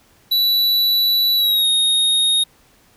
square tone with pitch glide, 3947 to 3728 Hz, B7 to A#7, -2 to -1 cents, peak -14 dBFS, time 0.31-2.44 s, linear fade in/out 10 ms, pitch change -99 cents, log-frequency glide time 1.36-1.67 s, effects pink hiss -54 dBFS RMS until 2.96 s

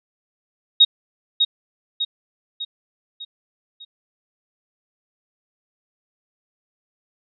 sine tone with echo, 3759 Hz, A#7, 14 cents sharp, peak -7 dBFS, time 0.8-0.85 s, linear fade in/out 10 ms, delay 600 ms, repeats 5, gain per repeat -6 dB, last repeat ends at 3.85 s, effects none

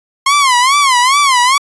sawtooth tone with vibrato, 1062 Hz, C6, 25 cents sharp, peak -4 dBFS, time 0.26-1.58 s, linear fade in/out 5 ms, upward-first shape sine, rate 2.4 Hz, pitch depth 160 cents each way, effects resampled to 24000 Hz

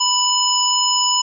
harmonic tone with a mistuned harmonic, 987.8 Hz, B5, in tune, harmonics 1 / 3 / 5 / 7, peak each -20 / -20 / -20 / -20 dBFS, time 0-1.22 s, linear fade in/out 10 ms, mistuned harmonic 5, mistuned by +81 cents, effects none

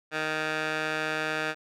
15% pulse tone with band-pass filter, 155.56 Hz, D#3, in tune, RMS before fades -30 dBFS, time 0.11-1.55 s, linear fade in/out 50 ms, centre 1800 Hz, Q 1.1, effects none

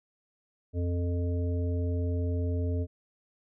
harmonic tone, 87.5 Hz, F2, 4 cents sharp, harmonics 1 / 3 / 5 / 7, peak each -27 / -36 / -38 / -43 dBFS, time 0.73-2.87 s, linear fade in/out 50 ms, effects none

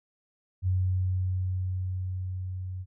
sine tone with level ramp, 92.5 Hz, F#2, in tune, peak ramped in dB -22 to -33 dBFS, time 0.62-2.86 s, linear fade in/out 50 ms, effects none

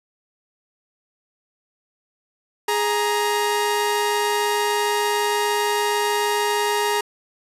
sawtooth tone pair together, 415.3 / 937.2 Hz, G#4 / A#5, 0 / +9 cents, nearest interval octave + major second, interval 1409 cents, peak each -18 dBFS, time 2.68-7.01 s, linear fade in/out 5 ms, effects resampled to 32000 Hz

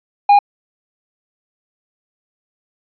triangle tone, 814 Hz, G#5, 35 cents flat, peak -4 dBFS, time 0.29-0.39 s, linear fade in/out 5 ms, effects resampled to 11025 Hz

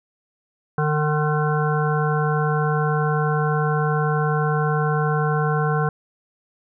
harmonic tone, 151.3 Hz, D#3, 48 cents flat, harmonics 1 / 3 / 5 / 7 / 9 / 10, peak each -20 / -25 / -27 / -28 / -30 / -30 dBFS, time 0.78-5.89 s, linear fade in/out 2 ms, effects none

